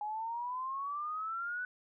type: exponential sweep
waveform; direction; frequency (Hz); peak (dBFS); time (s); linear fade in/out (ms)
sine; up; 830 to 1500; -35; 0.01-1.65; 2
effects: none